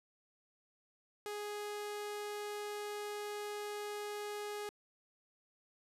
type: tone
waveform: sawtooth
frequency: 415.3 Hz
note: G#4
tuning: in tune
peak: -36 dBFS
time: 1.26-4.69 s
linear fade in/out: 0 ms
effects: resampled to 32000 Hz